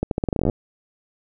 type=accelerating click train; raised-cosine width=2 ms; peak=-8 dBFS; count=15; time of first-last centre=0.03-0.498 s; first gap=82 ms; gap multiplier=0.84; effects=none